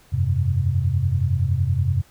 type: chord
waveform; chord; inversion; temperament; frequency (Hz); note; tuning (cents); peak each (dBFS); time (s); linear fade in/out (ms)
sine; F suspended second; none; equal; 87.31 / 98 / 130.81; F2 / G2 / C3; 0 / 0 / 0; -22; 0.12-2.02; 20
effects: pink hiss -54 dBFS RMS until 2.1 s